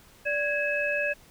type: tone cluster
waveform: sine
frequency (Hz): 584 / 1657 / 2582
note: D5 / G#6 / E7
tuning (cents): -10 / -4 / -37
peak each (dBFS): -29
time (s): 0.25-1.14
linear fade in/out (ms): 20
effects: pink hiss -55 dBFS RMS until 1.3 s